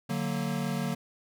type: chord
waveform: square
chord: D augmented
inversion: none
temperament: equal with one note detuned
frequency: 146.83 / 185 / 231.7 Hz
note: D3 / F#3 / A#3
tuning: 0 / 0 / -10 cents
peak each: -34 dBFS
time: 0.09-0.95 s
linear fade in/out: 10 ms
effects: none